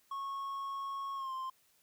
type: tone with pitch glide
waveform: triangle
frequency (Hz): 1098 to 1047.8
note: C#6 to C6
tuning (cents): -17 to +2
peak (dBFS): -35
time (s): 0.11-1.5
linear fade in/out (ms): 5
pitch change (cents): -81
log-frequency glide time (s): 1.15-1.32
effects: white hiss -70 dBFS RMS until 1.82 s